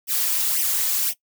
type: noise with flanger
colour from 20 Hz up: blue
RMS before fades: -22 dBFS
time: 0.07-1.14 s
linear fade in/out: 50 ms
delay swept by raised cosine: 0.34 to 3.94 ms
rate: 1.9 Hz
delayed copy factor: +1
effects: noise-tail reverb RT60 0.1 s tail -19 dB re dry